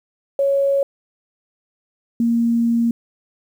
sine tone pair in turn, 554.4 / 233.1 Hz, C#5 / A#3, 0 / 0 cents, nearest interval octave + minor third, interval 1500 cents, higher first, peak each -14 dBFS, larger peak neither, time 0.39-0.83 / 2.2-2.91 s, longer second, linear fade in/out 2 ms, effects 8-bit

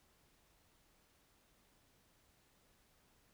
silence, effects pink hiss -72 dBFS RMS until 3.33 s

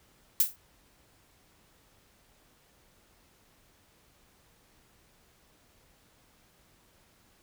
violet noise with exponential decay, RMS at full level -19 dBFS, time 0.4-0.56 s, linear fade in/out 1 ms, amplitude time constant 33 ms, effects pink hiss -64 dBFS RMS until 7.42 s

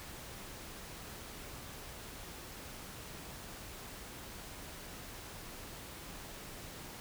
silence, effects pink hiss -48 dBFS RMS until 7 s

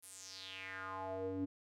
square tone with band-pass filter sweep, 95 Hz, F#2, 46 cents sharp, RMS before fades -44 dBFS, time 0.02-1.46 s, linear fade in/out 20 ms, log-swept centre 11000 to 280 Hz, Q 4.3, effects none

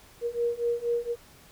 sine beating tone pair, 471 / 475.2 Hz, A#4 / A#4, +18 / +33 cents, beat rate 4.2 Hz, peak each -29 / -28 dBFS, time 0.21-1.16 s, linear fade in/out 50 ms, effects pink hiss -54 dBFS RMS until 1.51 s

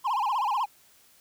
triangle tone with vibrato, 934 Hz, A#5, 3 cents sharp, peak -22 dBFS, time 0.04-0.66 s, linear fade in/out 20 ms, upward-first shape sine, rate 16 Hz, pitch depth 250 cents each way, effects white hiss -59 dBFS RMS until 1.2 s

